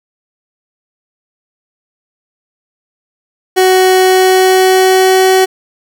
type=tone with pitch glide; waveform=30% pulse; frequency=373 to 376.9 Hz; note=F#4 to F#4; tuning=+14 to +32 cents; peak=-3 dBFS; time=3.56-5.46 s; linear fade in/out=20 ms; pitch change=+18 cents; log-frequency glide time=3.99-5.29 s; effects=none